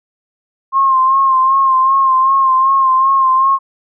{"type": "tone with vibrato", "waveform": "sine", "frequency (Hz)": 1064, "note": "C6", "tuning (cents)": 29, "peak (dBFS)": -8, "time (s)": [0.72, 3.59], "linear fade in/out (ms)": 50, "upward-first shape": "sine", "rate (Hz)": 2.6, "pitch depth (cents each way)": 39, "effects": []}